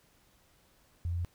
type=tone with pitch steps; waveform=sine; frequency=85.9 / 86.45 / 87 Hz; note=F2 / F2 / F2; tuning=-28 / -17 / -6 cents; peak=-30 dBFS; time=1.05-1.248 s; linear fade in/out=0 ms; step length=66 ms; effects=pink hiss -66 dBFS RMS until 1.34 s